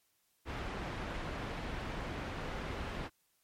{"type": "low-pass noise", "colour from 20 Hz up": "pink", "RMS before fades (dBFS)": -40, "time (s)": [0.45, 3.1], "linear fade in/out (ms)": 50, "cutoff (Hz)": 2500, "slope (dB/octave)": 12, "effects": ["white hiss -75 dBFS RMS until 3.43 s", "MP3 64 kbps"]}